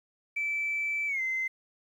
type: tone with pitch glide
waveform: sine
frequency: 2320 to 2067 Hz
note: D7 to C7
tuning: -22 to -22 cents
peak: -27 dBFS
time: 0.36-1.48 s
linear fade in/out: 10 ms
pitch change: -200 cents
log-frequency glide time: 1.07-1.21 s
effects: tanh soft clip ceiling -23 dBFS + 10-bit